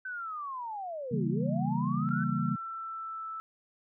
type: linear two-way sweep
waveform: sine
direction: down then up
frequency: 1539 to 311.1 to 1539 Hz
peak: -35 dBFS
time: 0.05-2.24 s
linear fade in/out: 5 ms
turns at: 1.28 s
type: chord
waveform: sine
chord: C# diminished seventh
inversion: none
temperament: equal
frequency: 138.59 / 164.81 / 196 / 233.1 Hz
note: C#3 / E3 / G3 / Bb3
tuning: 0 / 0 / 0 / 0 cents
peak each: -33 dBFS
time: 1.11-2.56 s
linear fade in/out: 10 ms
type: tone with pitch glide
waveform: sine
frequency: 1345 to 1317.3 Hz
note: E6 to E6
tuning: +34 to -2 cents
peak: -36 dBFS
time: 2.09-3.4 s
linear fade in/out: 0 ms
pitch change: -36 cents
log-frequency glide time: 2.48-3.29 s
effects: none